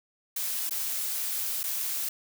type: noise with dropouts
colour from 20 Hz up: blue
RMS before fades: -31 dBFS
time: 0.36-2.09 s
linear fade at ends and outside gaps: 5 ms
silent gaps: 0.695-0.708 / 1.632-1.638 s
effects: none